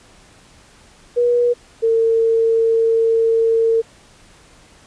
sine tone pair in turn, 482.5 / 453.7 Hz, B4 / A#4, -40 / -47 cents, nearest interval minor second, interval 107 cents, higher first, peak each -12 dBFS, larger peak neither, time 1.16-1.54 / 1.82-3.82 s, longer second, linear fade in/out 20 ms, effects pink hiss -48 dBFS RMS until 4.86 s + resampled to 22050 Hz

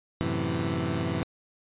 20% pulse chord, F# half-diminished seventh, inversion none, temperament equal, 92.5 / 110 / 130.81 / 164.81 Hz, F#2 / A2 / C3 / E3, 0 / 0 / 0 / 0 cents, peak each -28 / -30 / -28 / -26 dBFS, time 0.21-1.23 s, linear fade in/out 0 ms, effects resampled to 8000 Hz

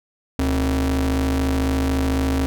45% pulse ring-modulated tone, 98 Hz, G2, in tune, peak -15 dBFS, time 0.39-2.46 s, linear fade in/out 0 ms, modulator 169 Hz, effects none

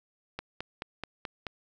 click train, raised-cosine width 0.3 ms, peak -19 dBFS, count 6, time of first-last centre 0.39-1.468 s, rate 4.64 Hz, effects none

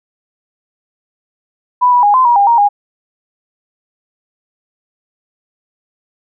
sine tone with pitch steps, 990 / 978 / 822 / 1028 / 956 / 805 / 937 / 817 Hz, B5 / B5 / G#5 / C6 / A#5 / G5 / A#5 / G#5, +4 / -17 / -18 / -31 / +43 / +46 / +9 / -29 cents, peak -6 dBFS, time 1.81-2.69 s, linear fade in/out 20 ms, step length 110 ms, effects none

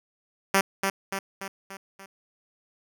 5% pulse tone with echo, 194.6 Hz, G3, 12 cents flat, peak -7 dBFS, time 0.54-0.61 s, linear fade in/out 5 ms, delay 290 ms, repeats 5, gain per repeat -5 dB, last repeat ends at 2.06 s, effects none

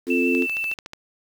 sine chord, F major, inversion second, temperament equal, 261.6 / 349.2 / 440 Hz, C4 / F4 / A4, 0 / 0 / 0 cents, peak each -21 / -23 / -26 dBFS, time 0.06-0.47 s, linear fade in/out 50 ms
sine tone with vibrato, 2655 Hz, E7, 12 cents sharp, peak -23 dBFS, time 0.1-0.74 s, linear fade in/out 5 ms, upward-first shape sine, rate 6.6 Hz, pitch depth 11 cents each way
click train, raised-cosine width 0.2 ms, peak -18 dBFS, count 9, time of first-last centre 0.35-0.934 s, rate 13.7 Hz
effects 7-bit

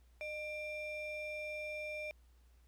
triangle ring-modulated tone, 1491 Hz, F#6, 13 cents sharp, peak -35 dBFS, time 0.21-2.11 s, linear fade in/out 0 ms, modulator 882 Hz, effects added 60 Hz sine -62 dBFS peak until 2.67 s + pink hiss -75 dBFS RMS until 2.67 s

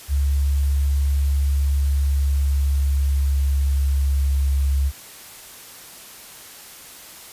sine tone with pitch glide, 70.1 to 68.94 Hz, C#2 to C#2, +20 to -9 cents, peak -16 dBFS, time 0.08-4.92 s, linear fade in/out 50 ms, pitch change -29 cents, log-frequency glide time 1.59-4.39 s, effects white hiss -41 dBFS RMS until 7.32 s + resampled to 32000 Hz

